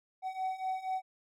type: beating tone pair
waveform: triangle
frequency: 751 / 755.2 Hz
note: F#5 / F#5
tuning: +26 / +35 cents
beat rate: 4.2 Hz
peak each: -36 / -33 dBFS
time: 0.22-1.02 s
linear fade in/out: 50 ms
effects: none